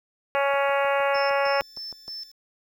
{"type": "harmonic tone", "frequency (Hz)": 278.6, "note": "C#4", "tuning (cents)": 9, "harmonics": [2, 3, 4, 5, 6, 7, 8, 9, 10], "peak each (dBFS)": [-23, -27, -29, -31, -33, -34, -35, -36, -37], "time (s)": [0.35, 1.61], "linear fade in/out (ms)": 0}
{"type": "click train", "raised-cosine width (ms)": 1, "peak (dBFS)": -32, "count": 11, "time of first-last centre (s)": [0.54, 2.081], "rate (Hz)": 6.49}
{"type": "tone with tremolo", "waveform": "sine", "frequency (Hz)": 5290, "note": "E8", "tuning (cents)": 5, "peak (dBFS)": -33, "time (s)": [1.14, 2.32], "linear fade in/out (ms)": 10, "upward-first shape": "square", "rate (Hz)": 3.2, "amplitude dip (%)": 75}
{"effects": ["9-bit"]}